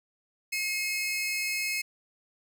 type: tone pair together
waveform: sawtooth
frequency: 2152 / 2559 Hz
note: C7 / D#7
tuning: +48 / +48 cents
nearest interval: minor third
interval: 300 cents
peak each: -28 dBFS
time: 0.52-1.82 s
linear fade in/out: 10 ms
effects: none